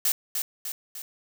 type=noise with echo; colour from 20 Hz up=blue; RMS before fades=-23 dBFS; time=0.05-0.12 s; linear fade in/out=2 ms; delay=300 ms; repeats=3; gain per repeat=-5 dB; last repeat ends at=1.02 s; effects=none